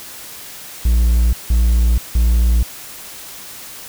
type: tone bursts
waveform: triangle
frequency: 58.27 Hz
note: A#1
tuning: in tune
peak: -8 dBFS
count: 3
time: 0.85-2.63 s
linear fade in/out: 5 ms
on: 480 ms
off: 170 ms
effects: white hiss -34 dBFS RMS until 3.88 s